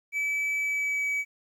triangle tone with pitch glide, 2300 to 2280 Hz, D7 to C#7, -37 to +48 cents, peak -24 dBFS, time 0.12-1.25 s, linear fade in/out 50 ms, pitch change -15 cents, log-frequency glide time 0.57-1.07 s, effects 11-bit

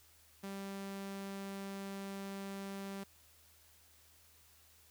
sawtooth tone, 196.4 Hz, G3, 4 cents sharp, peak -38 dBFS, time 0.43-3.04 s, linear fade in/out 10 ms, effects added 79 Hz sine -70 dBFS peak until 4.9 s + white hiss -65 dBFS RMS until 4.9 s

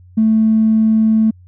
triangle tone with tanh clipping, 220 Hz, A3, in tune, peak -9 dBFS, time 0.17-1.31 s, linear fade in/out 10 ms, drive 4 dB, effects added 90 Hz sine -40 dBFS peak until 1.47 s

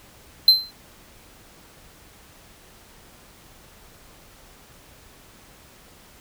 triangle tone with exponential decay, 4099 Hz, C8, 36 cents flat, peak -5 dBFS, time 0.48-0.71 s, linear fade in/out 2 ms, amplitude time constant 49 ms, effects pink hiss -50 dBFS RMS until 6.2 s

